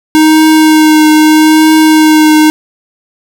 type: tone with vibrato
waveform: square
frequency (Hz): 311.1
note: D#4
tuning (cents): 0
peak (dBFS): -3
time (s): 0.15-2.5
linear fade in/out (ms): 0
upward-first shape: triangle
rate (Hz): 0.79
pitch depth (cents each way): 18
effects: none